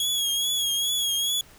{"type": "tone with vibrato", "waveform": "sawtooth", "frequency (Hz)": 3322, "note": "G#7", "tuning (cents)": 0, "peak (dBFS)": -20, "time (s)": [0, 1.41], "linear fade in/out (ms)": 2, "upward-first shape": "triangle", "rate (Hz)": 2.4, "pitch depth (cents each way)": 58, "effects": ["pink hiss -52 dBFS RMS until 1.58 s"]}